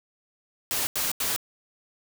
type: noise bursts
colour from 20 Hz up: white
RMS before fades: -27 dBFS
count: 3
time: 0.71-1.362 s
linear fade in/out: 0 ms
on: 160 ms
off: 86 ms
effects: none

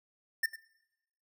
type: tone with echo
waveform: square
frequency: 1800 Hz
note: A6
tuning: 39 cents sharp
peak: -27 dBFS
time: 0.43-0.46 s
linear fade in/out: 5 ms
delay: 100 ms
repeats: 1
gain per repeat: -14 dB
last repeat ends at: 0.56 s
effects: noise-tail reverb RT60 0.9 s tail -21 dB re dry

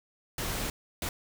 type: noise bursts at uneven times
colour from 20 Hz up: pink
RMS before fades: -33 dBFS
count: 2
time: 0.38-0.7 / 1.02-1.09 s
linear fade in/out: 2 ms
effects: none

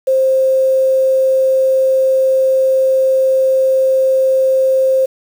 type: tone with quantisation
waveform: sine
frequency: 527 Hz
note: C5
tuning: 12 cents sharp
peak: -9 dBFS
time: 0.07-5.06 s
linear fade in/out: 10 ms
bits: 6
effects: none

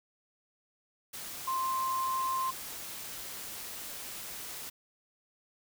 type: tone in noise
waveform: sine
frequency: 1049 Hz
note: C6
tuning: 4 cents sharp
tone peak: -29 dBFS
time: 1.47-2.51 s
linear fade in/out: 10 ms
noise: white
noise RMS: -42 dBFS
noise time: 1.13-4.7 s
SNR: +10 dB
effects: none

